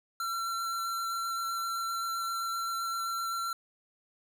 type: tone with vibrato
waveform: square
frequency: 1357 Hz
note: E6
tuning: 50 cents sharp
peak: -32 dBFS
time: 0.2-3.53 s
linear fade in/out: 2 ms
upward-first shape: sine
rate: 7.7 Hz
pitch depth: 10 cents each way
effects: 11-bit